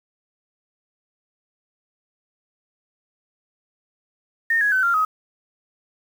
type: tone with pitch steps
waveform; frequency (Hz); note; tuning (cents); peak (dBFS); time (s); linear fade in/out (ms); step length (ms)
sine; 1830 / 1668.5 / 1521.2 / 1386.9 / 1264.5; A#6 / G#6 / F#6 / F6 / D#6; -32 / +8 / +48 / -12 / +28; -16; 4.5-5.05; 5; 110
effects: 7-bit